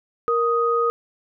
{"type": "tone pair together", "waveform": "sine", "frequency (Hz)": [467.5, 1248.1], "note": ["A#4", "D#6"], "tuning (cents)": [5, 5], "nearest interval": "octave + perfect fourth", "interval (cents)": 1700, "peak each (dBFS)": -20, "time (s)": [0.28, 0.9], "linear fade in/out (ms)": 0, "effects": []}